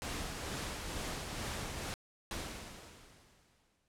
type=noise with tremolo; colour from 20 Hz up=pink; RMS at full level=-39 dBFS; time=0.02-1.94 s; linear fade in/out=0 ms; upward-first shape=sine; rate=2.2 Hz; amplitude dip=30%
type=noise with exponential decay; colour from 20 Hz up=pink; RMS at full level=-39 dBFS; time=2.31-3.88 s; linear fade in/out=1 ms; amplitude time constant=340 ms
effects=low-pass 10000 Hz 12 dB/octave